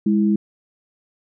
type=tone pair together; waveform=sine; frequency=205.9 / 328.4 Hz; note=G#3 / E4; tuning=-15 / -6 cents; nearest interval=minor sixth; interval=809 cents; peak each=-15 / -21 dBFS; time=0.06-0.36 s; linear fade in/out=5 ms; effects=none